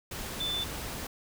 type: tone in noise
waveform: sine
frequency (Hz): 3520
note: A7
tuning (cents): 0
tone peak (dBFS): -30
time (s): 0.4-0.64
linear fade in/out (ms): 5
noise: pink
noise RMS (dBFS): -38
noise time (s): 0.11-1.07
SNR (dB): +5
effects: none